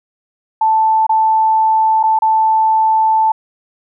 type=tone with dropouts; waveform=sine; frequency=880 Hz; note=A5; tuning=in tune; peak=-9 dBFS; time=0.61-3.32 s; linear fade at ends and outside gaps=5 ms; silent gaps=1.067-1.093 / 2.03-2.036 / 2.19-2.22 s; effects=none